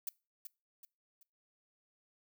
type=noise with echo; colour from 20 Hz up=violet; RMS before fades=-38 dBFS; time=0.07-0.09 s; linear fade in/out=2 ms; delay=380 ms; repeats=3; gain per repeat=-8 dB; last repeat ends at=1.23 s; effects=noise-tail reverb RT60 0.3 s tail -24 dB re dry